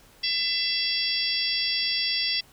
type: harmonic tone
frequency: 671 Hz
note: E5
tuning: 31 cents sharp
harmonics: 3 / 4 / 5 / 6 / 7 / 8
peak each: -34 / -33 / -29 / -39 / -27 / -31 dBFS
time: 0.23-2.41 s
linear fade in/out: 10 ms
effects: pink hiss -55 dBFS RMS until 2.52 s